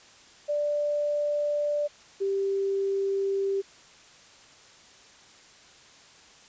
sine tone pair in turn, 588 / 392.4 Hz, D5 / G4, +2 / +2 cents, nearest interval perfect fifth, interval 700 cents, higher first, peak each -24 dBFS, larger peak neither, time 0.48-1.88 / 2.2-3.62 s, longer second, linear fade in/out 20 ms, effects white hiss -53 dBFS RMS until 6.48 s + resampled to 16000 Hz

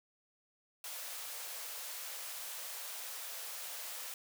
white high-pass noise, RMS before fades -44 dBFS, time 0.84-4.14 s, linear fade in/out 2 ms, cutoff 460 Hz, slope 96 dB/octave, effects none

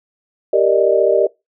sine chord, Eb major seventh, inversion first, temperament equal, 392 / 466.2 / 587.3 / 622.3 Hz, G4 / Bb4 / D5 / Eb5, 0 / 0 / 0 / 0 cents, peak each -16 dBFS, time 0.53-1.27 s, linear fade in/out 5 ms, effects noise-tail reverb RT60 0.2 s tail -22 dB re dry

